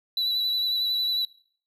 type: tone with vibrato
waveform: triangle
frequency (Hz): 3951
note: B7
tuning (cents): 0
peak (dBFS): -22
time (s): 0.17-1.25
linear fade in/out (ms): 2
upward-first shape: sine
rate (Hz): 11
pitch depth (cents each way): 21
effects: noise-tail reverb RT60 0.5 s tail -19 dB re dry